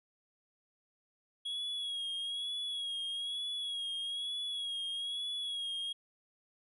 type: tone with vibrato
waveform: triangle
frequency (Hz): 3321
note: G#7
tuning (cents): -1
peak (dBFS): -34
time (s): 1.45-5.93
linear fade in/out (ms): 10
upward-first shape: sine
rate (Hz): 1.1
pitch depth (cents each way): 45
effects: resampled to 32000 Hz